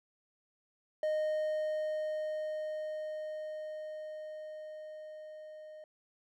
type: tone with level ramp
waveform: triangle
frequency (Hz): 617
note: D#5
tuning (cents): -15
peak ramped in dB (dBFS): -27 to -45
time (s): 1.03-5.84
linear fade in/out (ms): 2
effects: none